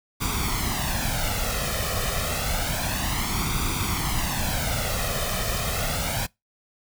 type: noise with flanger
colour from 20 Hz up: pink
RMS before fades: -26 dBFS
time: 0.2-6.27 s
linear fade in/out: 20 ms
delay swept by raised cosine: 0.84 to 1.65 ms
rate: 0.29 Hz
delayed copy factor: +0.7
effects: noise-tail reverb RT60 0.2 s tail -25 dB re dry